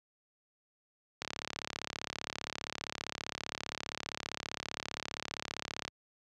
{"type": "click train", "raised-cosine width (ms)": 0.2, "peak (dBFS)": -18, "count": 165, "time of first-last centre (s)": [1.22, 5.879], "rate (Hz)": 35.2, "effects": ["high-pass 80 Hz 12 dB/octave"]}